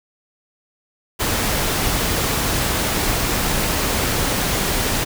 pink noise, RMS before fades -20 dBFS, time 1.19-5.05 s, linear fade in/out 20 ms, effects none

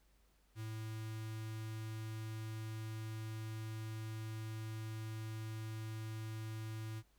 square tone with notch filter, 110 Hz, A2, in tune, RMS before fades -44 dBFS, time 0.55-7.03 s, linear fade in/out 50 ms, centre 630 Hz, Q 1, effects added 50 Hz sine -70 dBFS peak until 7.18 s + pink hiss -75 dBFS RMS until 7.18 s

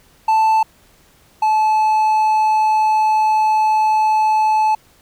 triangle tone pair in turn, 880 / 865.4 Hz, A5 / A5, 0 / -29 cents, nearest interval unison, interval 29 cents, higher first, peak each -9 / -10 dBFS, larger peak first, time 0.28-0.63 / 1.42-4.75 s, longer second, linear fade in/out 5 ms, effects pink hiss -52 dBFS RMS until 5.01 s

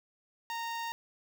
sawtooth tone with notch filter, 925 Hz, A#5, 14 cents flat, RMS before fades -37 dBFS, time 0.5-0.92 s, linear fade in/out 0 ms, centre 9800 Hz, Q 1.2, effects none

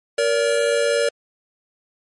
square tone pair together, 468.1 / 572 Hz, A#4 / D5, +7 / -46 cents, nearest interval minor third, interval 347 cents, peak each -20 dBFS, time 0.18-1.09 s, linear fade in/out 5 ms, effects MP3 48 kbps

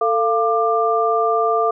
sine tone cluster, 445.8 / 691 / 1189 Hz, A4 / F5 / D6, +23 / -19 / +21 cents, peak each -19 dBFS, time 0.01-1.71 s, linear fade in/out 5 ms, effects none

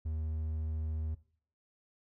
triangle tone, 78.5 Hz, D#2, 16 cents sharp, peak -31 dBFS, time 0.05-1.15 s, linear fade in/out 10 ms, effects noise-tail reverb RT60 0.5 s tail -18 dB re dry

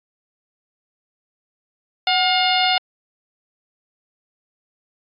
harmonic tone with a mistuned harmonic, 713 Hz, F5, 36 cents sharp, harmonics 1 / 2 / 3 / 4 / 5 / 6 / 7, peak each -19 / -26 / -24 / -22 / -23 / -25 / -31 dBFS, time 2.07-2.78 s, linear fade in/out 2 ms, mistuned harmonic 1, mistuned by +70 cents, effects AAC 48 kbps

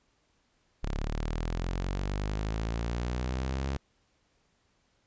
sawtooth linear sweep, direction up, 33.93 to 68.8 Hz, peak -26 dBFS, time 0.83-3.77 s, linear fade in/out 0 ms, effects pink hiss -71 dBFS RMS until 5.06 s + resampled to 16000 Hz

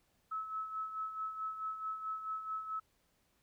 sine tone with tremolo, 1297 Hz, E6, 28 cents flat, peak -35 dBFS, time 0.31-2.8 s, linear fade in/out 10 ms, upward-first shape sine, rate 4.6 Hz, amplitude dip 60%, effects pink hiss -75 dBFS RMS until 3.42 s

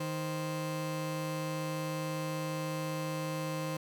30% pulse tone pair together, 156.2 / 523.3 Hz, D#3 / C5, +7 / 0 cents, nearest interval octave + major sixth, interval 2093 cents, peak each -33 / -35 dBFS, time 0-3.77 s, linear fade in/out 5 ms, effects none

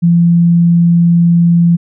sine tone, 170.7 Hz, F3, 39 cents flat, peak -5 dBFS, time 0.02-1.77 s, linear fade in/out 20 ms, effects none

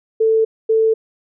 sine tone pair in turn, 443.9 / 443.9 Hz, A4 / A4, +15 / +15 cents, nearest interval unison, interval 0 cents, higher neither, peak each -11 dBFS, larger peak neither, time 0.2-0.45 / 0.69-0.94 s, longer neither, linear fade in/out 10 ms, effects none

